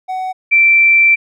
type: tone pair in turn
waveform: triangle / sine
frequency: 748 / 2343 Hz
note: F#5 / D7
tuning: +19 / -5 cents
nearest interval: octave + minor sixth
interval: 1976 cents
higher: second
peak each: -16 / -6 dBFS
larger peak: second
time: 0.08-0.33 / 0.51-1.16 s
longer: second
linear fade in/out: 20 ms
effects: none